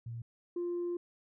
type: tone pair in turn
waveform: sine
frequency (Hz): 116.54 / 349.2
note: A#2 / F4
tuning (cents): 0 / 0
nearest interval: octave + perfect fifth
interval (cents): 1900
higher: second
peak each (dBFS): -38 / -31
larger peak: second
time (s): 0.06-0.22 / 0.56-0.97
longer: second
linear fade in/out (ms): 5
effects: tanh soft clip ceiling -30 dBFS